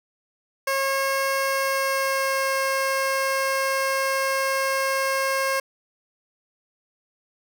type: tone with pitch glide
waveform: 15% pulse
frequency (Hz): 542 to 537.6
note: C#5 to C5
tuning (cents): -39 to +47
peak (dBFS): -15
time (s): 0.67-5.6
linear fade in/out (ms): 5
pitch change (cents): -14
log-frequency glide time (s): 1.33-2.53
effects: none